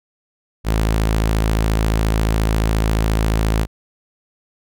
sawtooth tone, 54.3 Hz, A1, 22 cents flat, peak -11 dBFS, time 0.64-3.67 s, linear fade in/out 50 ms, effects none

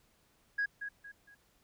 sine tone with echo, 1652 Hz, G#6, 10 cents flat, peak -28 dBFS, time 0.58-0.66 s, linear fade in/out 10 ms, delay 230 ms, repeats 3, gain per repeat -9 dB, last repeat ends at 1.35 s, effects tanh soft clip ceiling -26 dBFS + pink hiss -70 dBFS RMS until 1.63 s

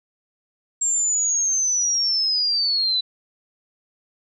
sine linear sweep, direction down, 7459 to 3951 Hz, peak -18 dBFS, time 0.81-3.01 s, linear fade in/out 10 ms, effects none

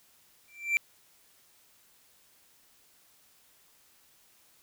triangle tone with exponential growth, 2349 Hz, D7, in tune, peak -18 dBFS, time 0.48-0.77 s, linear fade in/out 0 ms, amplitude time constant 61 ms, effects white hiss -63 dBFS RMS until 4.62 s

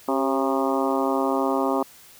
harmonic tone with a mistuned harmonic, 135.3 Hz, C#3, 42 cents flat, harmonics 2 / 3 / 4 / 5 / 6 / 7 / 8 / 9, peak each -25 / -27 / -28 / -29 / -30 / -30 / -31 / -32 dBFS, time 0.08-1.83 s, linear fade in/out 5 ms, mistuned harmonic 3, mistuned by -53 cents, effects white hiss -49 dBFS RMS until 2.19 s

